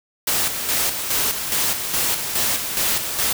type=noise with tremolo; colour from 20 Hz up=white; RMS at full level=-20 dBFS; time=0.27-3.33 s; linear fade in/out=5 ms; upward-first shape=square; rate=2.4 Hz; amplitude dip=50%; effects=none